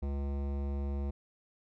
sine tone with hard clipping, 70 Hz, C#2, 18 cents sharp, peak -34 dBFS, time 0.02-1.11 s, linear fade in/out 10 ms, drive 17 dB, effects none

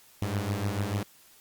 sawtooth beating tone pair, 98 / 104.8 Hz, G2 / G#2, 0 / +16 cents, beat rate 6.8 Hz, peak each -27 dBFS, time 0.22-1.03 s, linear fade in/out 0 ms, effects white hiss -57 dBFS RMS until 1.4 s + Opus 48 kbps

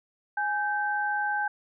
sine tone pair together, 830.6 / 1556.2 Hz, G#5 / G6, 0 / -13 cents, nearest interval major seventh, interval 1087 cents, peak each -28 dBFS, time 0.37-1.48 s, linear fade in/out 5 ms, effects none

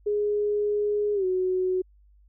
sine tone with pitch glide, 415.3 to 370 Hz, G#4 to F#4, 0 to 0 cents, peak -22 dBFS, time 0.06-1.82 s, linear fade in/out 10 ms, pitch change -200 cents, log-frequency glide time 1.14-1.25 s, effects added 50 Hz sine -54 dBFS peak until 2.28 s

